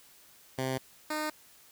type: tone pair in turn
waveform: 10% pulse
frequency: 131 / 306.2 Hz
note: C3 / D#4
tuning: +2 / -28 cents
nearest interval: octave + minor third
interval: 1470 cents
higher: second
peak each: -22 / -23 dBFS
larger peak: first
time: 0.58-0.78 / 1.1-1.3 s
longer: neither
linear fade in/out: 5 ms
effects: white hiss -58 dBFS RMS until 1.71 s